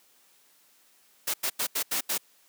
white noise bursts at uneven times, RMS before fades -28 dBFS, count 6, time 1.27-1.34 / 1.43-1.5 / 1.59-1.67 / 1.75-1.83 / 1.91-2.01 / 2.09-2.18 s, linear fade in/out 10 ms, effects white hiss -62 dBFS RMS until 2.48 s + high-pass 200 Hz 12 dB/octave

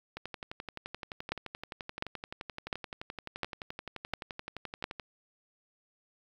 two click trains, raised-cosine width 0.3 ms, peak -15 / -23 dBFS, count 6 / 57, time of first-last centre 1.32-4.841 / 0.17-4.998 s, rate 1.42 / 11.6 Hz, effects 9-bit

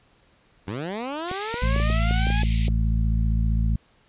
15% pulse linear sweep, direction up, 87.31 to 854 Hz, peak -22 dBFS, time 0.67-2.43 s, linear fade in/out 10 ms
pink high-pass noise, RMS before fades -35 dBFS, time 1.27-2.69 s, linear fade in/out 20 ms, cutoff 2000 Hz, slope 96 dB/octave
clicks, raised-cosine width 2 ms, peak -18 dBFS, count 10, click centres 1.314 / 1.542 / 1.762 / 1.8 / 1.901 / 2.11 / 2.269 / 2.303 / 2.434 / 2.682 s
harmonic tone, 55.3 Hz, A1, 9 cents sharp, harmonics 1 / 2 / 3 / 4, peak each -20 / -26 / -30 / -32 dBFS, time 1.62-3.76 s, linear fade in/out 5 ms
effects pink hiss -60 dBFS RMS until 4.08 s + resampled to 8000 Hz

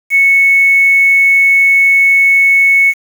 sine tone with quantisation, 2208 Hz, C#7, 7 cents flat, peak -5 dBFS, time 0.1-2.94 s, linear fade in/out 50 ms, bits 5, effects none

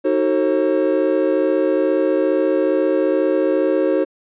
triangle chord, D# diminished seventh, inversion none, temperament just, 311.1 / 373.4 / 448 / 537.6 Hz, D#4 / F#4 / A4 / C5, 0 / +16 / +31 / +47 cents, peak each -18 / -18 / -21 / -17 dBFS, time 0.04-4.05 s, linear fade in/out 20 ms, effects resampled to 8000 Hz

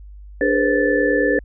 sine tone cluster, 293.3 / 413.9 / 483 / 523 / 1751 Hz, D4 / G#4 / B4 / C5 / A6, -2 / -6 / -39 / -1 / -9 cents, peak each -21 dBFS, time 0.41-1.39 s, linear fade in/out 2 ms, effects added 50 Hz sine -36 dBFS peak until 1.44 s

